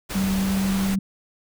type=noise; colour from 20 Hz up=pink; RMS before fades=-30 dBFS; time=0.09-0.96 s; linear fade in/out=20 ms
type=tone with pitch glide; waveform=sine; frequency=192.5 to 193.73 Hz; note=G3 to G3; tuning=-31 to -20 cents; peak=-20 dBFS; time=0.15-0.99 s; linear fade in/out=5 ms; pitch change=+11 cents; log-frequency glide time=0.34-0.55 s
effects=none